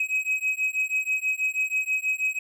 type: beating tone pair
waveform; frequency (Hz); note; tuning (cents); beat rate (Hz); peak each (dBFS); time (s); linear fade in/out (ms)
triangle; 2536 / 2542.2; D#7 / D#7; +32 / +37; 6.2; -25; 0-2.39; 5
effects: none